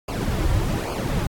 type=noise with flanger; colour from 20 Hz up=brown; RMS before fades=-23 dBFS; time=0.08-1.27 s; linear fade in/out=5 ms; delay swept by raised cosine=0.52 to 4.72 ms; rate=1.2 Hz; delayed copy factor=-0.8; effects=AAC 64 kbps